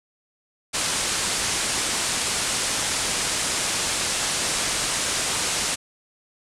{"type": "low-pass noise", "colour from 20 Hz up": "white", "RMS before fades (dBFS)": -25, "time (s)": [0.73, 5.76], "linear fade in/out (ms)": 20, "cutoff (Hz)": 9700, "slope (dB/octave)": 48, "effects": []}